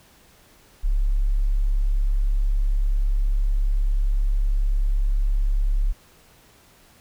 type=tone; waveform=sine; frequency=34.74 Hz; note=C#1; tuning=5 cents sharp; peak=-17 dBFS; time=0.83-5.93 s; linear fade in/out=20 ms; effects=pink hiss -54 dBFS RMS until 7 s